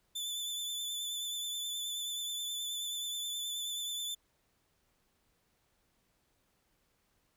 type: tone with vibrato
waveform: sawtooth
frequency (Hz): 3507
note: A7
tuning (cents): -6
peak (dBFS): -33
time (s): 0.15-4.15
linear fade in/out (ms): 10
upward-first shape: sine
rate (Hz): 9.4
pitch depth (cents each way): 28
effects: pink hiss -75 dBFS RMS until 7.36 s